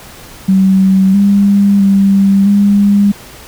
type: tone with pitch steps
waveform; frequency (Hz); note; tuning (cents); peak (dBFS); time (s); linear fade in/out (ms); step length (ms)
sine; 191 / 200.5 / 196.6 / 202.2; G3 / G3 / G3 / G#3; -45 / +39 / +5 / -46; -5; 0.48-3.12; 10; 660
effects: pink hiss -34 dBFS RMS until 3.47 s